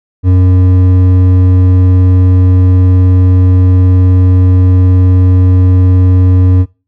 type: tone with hard clipping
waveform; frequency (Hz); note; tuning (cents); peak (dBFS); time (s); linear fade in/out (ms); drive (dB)
triangle; 91.9; F#2; -11; -5; 0.23-6.66; 50; 12
effects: noise-tail reverb RT60 0.3 s tail -21 dB re dry